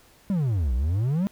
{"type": "exponential two-way sweep", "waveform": "triangle", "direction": "down then up", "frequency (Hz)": [207.7, 58, 207.7], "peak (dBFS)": -19, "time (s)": [0.3, 1.27], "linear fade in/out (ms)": 0, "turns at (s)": 0.74, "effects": ["pink hiss -56 dBFS RMS until 1.31 s"]}